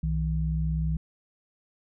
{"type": "tone pair together", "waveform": "sine", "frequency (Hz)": [62.9, 158.83], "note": ["B1", "D#3"], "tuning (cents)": [32, 36], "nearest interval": "octave + major third", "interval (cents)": 1604, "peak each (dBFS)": -27, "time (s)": [0.03, 0.97], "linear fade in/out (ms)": 5, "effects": []}